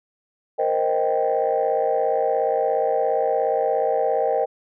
sine chord, C minor seventh, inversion third, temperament equal, 466.2 / 523.3 / 622.3 / 784 Hz, Bb4 / C5 / Eb5 / G5, 0 / 0 / 0 / 0 cents, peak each -23 dBFS, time 0.58-4.46 s, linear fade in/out 20 ms, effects tanh soft clip ceiling -11 dBFS

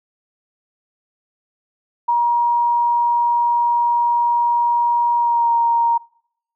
sine tone with pitch glide, 950 to 934.8 Hz, A#5 to A#5, +33 to +5 cents, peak -13 dBFS, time 2.08-5.98 s, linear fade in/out 10 ms, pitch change -28 cents, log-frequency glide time 5.16-5.52 s, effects noise-tail reverb RT60 0.7 s tail -24 dB re dry

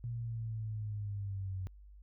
sine linear sweep, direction down, 119.5 to 92.5 Hz, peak -36 dBFS, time 0.04-1.67 s, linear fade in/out 0 ms, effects added 50 Hz sine -52 dBFS peak until 2.02 s

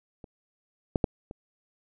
clicks, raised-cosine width 2 ms, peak -30 / -10 / -9 / -26 dBFS, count 4, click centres 0.242 / 0.958 / 1.042 / 1.311 s, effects none

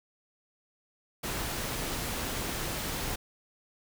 pink noise, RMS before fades -34 dBFS, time 1.23-3.16 s, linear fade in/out 10 ms, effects none

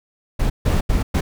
brown noise bursts at uneven times, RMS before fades -17 dBFS, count 4, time 0.39-0.5 / 0.65-0.81 / 0.89-1.03 / 1.14-1.21 s, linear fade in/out 10 ms, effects none

